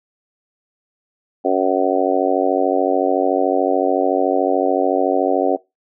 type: harmonic tone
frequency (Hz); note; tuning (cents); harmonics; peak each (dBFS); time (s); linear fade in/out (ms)
93.7; F#2; +22; 3 / 4 / 5 / 6 / 7 / 8; -21 / -21 / -21 / -21 / -21 / -21; 1.44-5.57; 20
effects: noise-tail reverb RT60 0.2 s tail -21 dB re dry